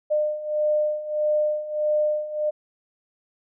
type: beating tone pair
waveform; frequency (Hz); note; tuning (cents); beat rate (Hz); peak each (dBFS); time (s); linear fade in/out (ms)
sine; 603 / 604.6; D5 / D#5; +46 / -50; 1.6; -26 / -22; 0.1-2.51; 20
effects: none